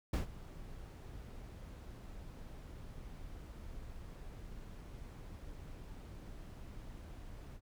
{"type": "noise with ADSR envelope", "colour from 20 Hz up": "brown", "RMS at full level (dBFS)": -30, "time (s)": [0.13, 7.61], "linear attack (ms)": 7, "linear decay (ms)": 120, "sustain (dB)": -19, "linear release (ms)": 65, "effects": []}